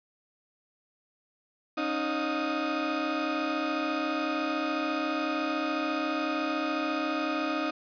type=tone cluster; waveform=30% pulse; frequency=274 / 308 / 711 / 1247 Hz; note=C#4 / D#4 / F5 / D#6; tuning=-20 / -17 / +31 / +3 cents; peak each=-32 / -28 / -35 / -31 dBFS; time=1.77-7.71 s; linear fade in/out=10 ms; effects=resampled to 11025 Hz + 9-bit